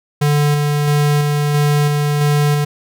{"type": "tone with tremolo", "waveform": "square", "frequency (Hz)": 146.83, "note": "D3", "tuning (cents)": 0, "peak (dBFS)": -12, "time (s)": [0.21, 2.65], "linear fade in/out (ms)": 10, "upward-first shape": "square", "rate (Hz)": 1.5, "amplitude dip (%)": 25, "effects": []}